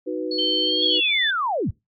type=chord; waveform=sine; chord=B major; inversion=first; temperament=equal; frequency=311.1 / 370 / 493.9 Hz; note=D#4 / F#4 / B4; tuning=0 / 0 / 0 cents; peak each=-28 dBFS; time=0.06-1.01 s; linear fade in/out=20 ms
type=tone; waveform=sine; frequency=4377 Hz; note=C#8; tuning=23 cents flat; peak=-26 dBFS; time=0.31-0.98 s; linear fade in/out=5 ms
type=tone with pitch glide; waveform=sine; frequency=3101 to 3501 Hz; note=G7 to A7; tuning=-19 to -9 cents; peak=-20 dBFS; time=0.38-1.31 s; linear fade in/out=10 ms; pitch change=+210 cents; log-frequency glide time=0.62-1.12 s
type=linear sweep; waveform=sine; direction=down; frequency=3462 to 45 Hz; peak=-20 dBFS; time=0.82-1.71 s; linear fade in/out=10 ms
effects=noise-tail reverb RT60 0.2 s tail -23 dB re dry + MP3 48 kbps